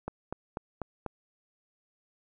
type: click train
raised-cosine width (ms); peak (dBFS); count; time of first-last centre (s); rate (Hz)
1; -20; 5; 0.08-1.063; 4.07
effects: none